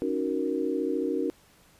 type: chord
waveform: sine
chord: D# minor seventh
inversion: third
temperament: equal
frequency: 277.2 / 311.1 / 370 / 466.2 Hz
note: C#4 / D#4 / F#4 / A#4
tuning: 0 / 0 / 0 / 0 cents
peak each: -31 dBFS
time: 0.02-1.3 s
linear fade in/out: 0 ms
effects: pink hiss -59 dBFS RMS until 1.79 s + resampled to 32000 Hz